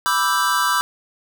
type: chord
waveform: square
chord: E minor seventh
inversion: second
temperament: equal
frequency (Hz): 987.8 / 1174.7 / 1318.5 / 1568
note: B5 / D6 / E6 / G6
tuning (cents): 0 / 0 / 0 / 0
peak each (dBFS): -23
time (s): 0.06-0.81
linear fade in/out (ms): 0
effects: none